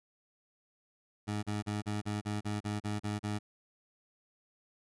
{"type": "tone bursts", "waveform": "20% pulse", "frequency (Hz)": 104.5, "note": "G#2", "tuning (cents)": 11, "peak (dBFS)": -28, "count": 11, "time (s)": [1.27, 3.39], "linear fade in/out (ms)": 20, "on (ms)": 160, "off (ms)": 36, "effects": ["resampled to 24000 Hz"]}